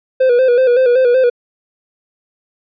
triangle tone with vibrato, 501 Hz, B4, 25 cents sharp, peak -6 dBFS, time 0.2-1.3 s, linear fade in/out 10 ms, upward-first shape square, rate 5.3 Hz, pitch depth 61 cents each way, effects resampled to 11025 Hz

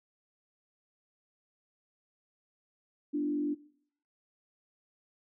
sine tone with frequency modulation, 293.7 Hz, D4, in tune, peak -28 dBFS, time 3.13-3.55 s, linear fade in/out 20 ms, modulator 46.6 Hz, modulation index 0.56, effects noise-tail reverb RT60 0.6 s tail -20 dB re dry

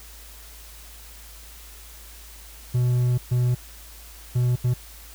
triangle tone bursts at uneven times, 123.47 Hz, B2, in tune, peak -16 dBFS, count 4, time 2.74-3.18 / 3.31-3.55 / 4.35-4.56 / 4.64-4.74 s, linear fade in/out 10 ms, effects added 54 Hz sine -44 dBFS peak until 5.14 s + white hiss -46 dBFS RMS until 5.14 s

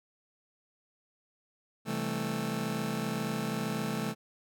sawtooth chord, A minor seventh, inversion first, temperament just, 132 / 165 / 198 / 220 Hz, C3 / E3 / G3 / A3, +16 / +2 / +18 / 0 cents, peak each -35 / -33 / -35 / -30 dBFS, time 1.85-4.15 s, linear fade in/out 50 ms, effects none

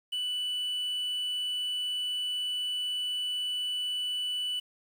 triangle tone with quantisation, 2974 Hz, F#7, 8 cents sharp, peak -28 dBFS, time 0.12-4.6 s, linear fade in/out 10 ms, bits 9, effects none

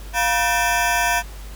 20% pulse ring-modulated tone, 830.6 Hz, G#5, in tune, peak -9 dBFS, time 0.13-1.23 s, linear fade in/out 50 ms, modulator 130 Hz, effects added 50 Hz sine -33 dBFS peak until 1.55 s + pink hiss -43 dBFS RMS until 1.55 s

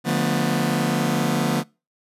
sawtooth chord, B half-diminished seventh, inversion first, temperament just, 148.16 / 177.8 / 222.2 / 246.9 Hz, D3 / F3 / A3 / B3, +16 / +31 / +17 / 0 cents, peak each -21 dBFS, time 0.04-1.64 s, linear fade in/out 50 ms, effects noise-tail reverb RT60 0.3 s tail -25 dB re dry + resampled to 32000 Hz

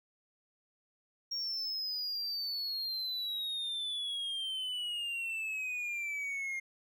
triangle exponential sweep, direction down, 5588 to 2119 Hz, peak -33 dBFS, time 1.31-6.6 s, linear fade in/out 10 ms, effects none

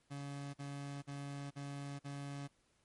30% pulse tone bursts, 141.3 Hz, C#3, 34 cents sharp, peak -40 dBFS, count 5, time 0.1-2.48 s, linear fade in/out 20 ms, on 440 ms, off 45 ms, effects pink hiss -75 dBFS RMS until 2.84 s + MP3 48 kbps

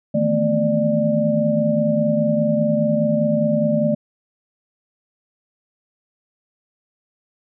sine tone cluster, 155.4 / 165.1 / 221.7 / 246.7 / 593 Hz, D#3 / E3 / A3 / B3 / D5, -2 / +3 / +13 / -2 / +17 cents, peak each -24 / -28 / -19 / -28 / -19 dBFS, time 0.14-3.95 s, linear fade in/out 10 ms, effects none

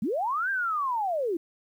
sine linear two-way sweep, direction up then down, 174.1 to 1614 to 311.5 Hz, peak -25 dBFS, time 0.02-1.37 s, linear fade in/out 5 ms, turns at 0.5 s, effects 10-bit

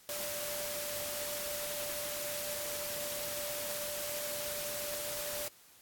sine tone in noise, 587.3 Hz, D5, in tune, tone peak -41 dBFS, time 0.09-5.48 s, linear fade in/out 0 ms, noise white, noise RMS -39 dBFS, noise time 0.09-5.48 s, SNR -5 dB, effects white hiss -60 dBFS RMS until 5.81 s + AAC 64 kbps

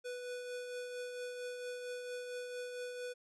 square tone with tremolo, 494 Hz, B4, in tune, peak -40 dBFS, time 0.04-3.14 s, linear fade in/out 20 ms, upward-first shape triangle, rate 4.4 Hz, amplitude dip 40%, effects resampled to 24000 Hz

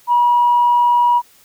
sine tone, 964 Hz, B5, 42 cents flat, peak -9 dBFS, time 0.07-1.22 s, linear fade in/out 50 ms, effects tanh soft clip ceiling -5 dBFS + white hiss -50 dBFS RMS until 1.44 s

